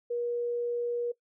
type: tone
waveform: sine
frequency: 478.4 Hz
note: A#4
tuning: 45 cents sharp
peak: -28 dBFS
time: 0.1-1.12 s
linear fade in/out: 10 ms
effects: noise-tail reverb RT60 0.1 s tail -19 dB re dry